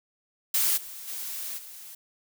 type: noise with level steps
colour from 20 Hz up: blue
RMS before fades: -24 / -41 / -35 / -44 dBFS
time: 0.54-1.95 s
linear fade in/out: 5 ms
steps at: 0.76 / 1.07 / 1.57 s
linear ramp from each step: 20 ms
effects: none